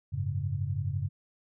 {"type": "chord", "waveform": "sine", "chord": "F# suspended second", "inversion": "none", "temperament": "equal with one note detuned", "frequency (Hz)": [92.5, 104.37, 138.59], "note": ["F#2", "G#2", "C#3"], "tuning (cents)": [0, 9, 0], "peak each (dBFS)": -33, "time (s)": [0.12, 1.09], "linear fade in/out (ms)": 20, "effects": []}